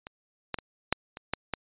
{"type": "clicks", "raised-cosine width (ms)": 0.3, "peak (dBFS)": [-24, -13, -21, -7, -24, -11, -13], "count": 7, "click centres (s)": [0.069, 0.543, 0.587, 0.926, 1.171, 1.336, 1.537], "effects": ["resampled to 8000 Hz"]}